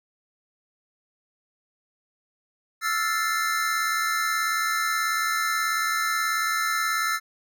square chord, F major seventh, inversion third, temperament equal, 1318.5 / 1396.9 / 1760 / 2093 Hz, E6 / F6 / A6 / C7, 0 / 0 / 0 / 0 cents, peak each -27 / -32 / -29 / -32 dBFS, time 2.81-7.2 s, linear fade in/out 50 ms, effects none

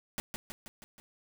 pink noise with echo, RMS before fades -35 dBFS, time 0.18-0.2 s, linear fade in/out 0 ms, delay 160 ms, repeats 5, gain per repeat -4 dB, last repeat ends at 1 s, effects none

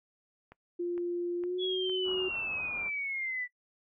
click train, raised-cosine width 0.5 ms, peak -35 dBFS, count 5, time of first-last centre 0.52-2.355 s, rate 2.18 Hz
sine tone with pitch glide, 349.2 to 372.1 Hz, F4 to F#4, 0 to +10 cents, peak -30 dBFS, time 0.79-2.29 s, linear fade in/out 10 ms, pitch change +110 cents, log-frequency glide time 1.39-1.66 s
sine exponential sweep, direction down, 3400 to 1959 Hz, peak -32 dBFS, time 1.58-3.48 s, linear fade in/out 50 ms
white low-pass noise, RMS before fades -48 dBFS, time 2.04-2.91 s, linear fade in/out 50 ms, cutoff 1500 Hz, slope 96 dB/octave
effects noise-tail reverb RT60 0.1 s tail -21 dB re dry

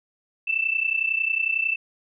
sine tone pair together, 2637 / 2668 Hz, E7 / E7, 0 / +20 cents, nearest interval unison, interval 20 cents, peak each -24 dBFS, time 0.47-1.76 s, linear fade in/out 10 ms, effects none

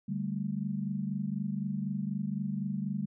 sine chord, D suspended fourth, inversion none, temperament equal, 146.83 / 196 / 220 Hz, D3 / G3 / A3, 0 / 0 / 0 cents, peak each -37 / -33 / -37 dBFS, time 0.08-3.06 s, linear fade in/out 10 ms, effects none

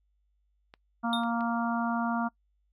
clicks, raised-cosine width 0.3 ms, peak -32 dBFS, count 3, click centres 0.739 / 1.235 / 1.408 s
harmonic tone, 233.1 Hz, A#3, in tune, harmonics 1 / 3 / 4 / 5 / 6, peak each -29 / -34 / -35 / -36 / -37 dBFS, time 1.03-2.29 s, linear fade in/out 20 ms
triangle tone with exponential decay, 3663 Hz, A#7, 31 cents flat, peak -24 dBFS, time 1.13-1.31 s, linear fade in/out 1 ms, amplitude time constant 37 ms
effects noise-tail reverb RT60 0.1 s tail -23 dB re dry + added 50 Hz sine -69 dBFS peak until 2.72 s

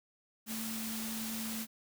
sine tone in noise, 222.5 Hz, A3, 20 cents sharp, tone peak -39 dBFS, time 0.46-1.67 s, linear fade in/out 50 ms, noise white, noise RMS -41 dBFS, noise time 0.46-1.67 s, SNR -1 dB, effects none

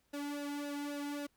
sawtooth tone with flanger, 288.3 Hz, D4, 32 cents flat, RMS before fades -40 dBFS, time 0.13-1.27 s, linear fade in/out 10 ms, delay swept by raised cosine 0.9 to 1.86 ms, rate 3.7 Hz, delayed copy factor -0.8, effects pink hiss -75 dBFS RMS until 1.36 s

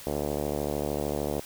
5% pulse tone with low-pass filter, 73.3 Hz, D2, 3 cents flat, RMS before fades -30 dBFS, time 0.07-1.4 s, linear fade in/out 0 ms, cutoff 570 Hz, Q 1.5, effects white hiss -45 dBFS RMS until 1.45 s

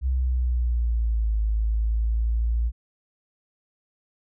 sine linear two-way sweep, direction down then up, 65.41 to 53.3 to 57.8 Hz, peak -20 dBFS, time 0.01-2.72 s, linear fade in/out 50 ms, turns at 1.4 s, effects none

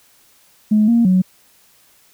sine tone with pitch steps, 213.1 / 233.9 / 185 Hz, G#3 / A#3 / F#3, +45 / +6 / 0 cents, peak -9 dBFS, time 0.71-1.22 s, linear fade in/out 10 ms, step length 170 ms, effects tanh soft clip ceiling -5 dBFS + white hiss -53 dBFS RMS until 2.13 s

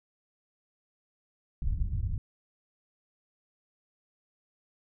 white low-pass noise, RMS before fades -30 dBFS, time 1.62-2.18 s, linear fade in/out 2 ms, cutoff 100 Hz, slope 24 dB/octave, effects none

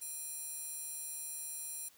square tone with high-pass filter, 825 Hz, G#5, 12 cents flat, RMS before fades -43 dBFS, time 0.01-1.89 s, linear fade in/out 10 ms, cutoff 9100 Hz, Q 2.2, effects white hiss -64 dBFS RMS until 1.97 s

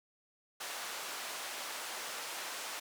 pink band-pass noise, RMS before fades -42 dBFS, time 0.6-2.8 s, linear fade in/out 10 ms, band 720 to 12000 Hz, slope 12 dB/octave, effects none

